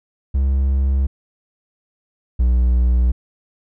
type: tone pair in turn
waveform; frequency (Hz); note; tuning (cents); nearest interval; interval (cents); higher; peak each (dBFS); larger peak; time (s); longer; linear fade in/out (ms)
triangle; 67.4 / 61.12; C#2 / B1; -48 / -17; major second; 169; first; -12 / -10; second; 0.34-1.07 / 2.39-3.12; neither; 10
effects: none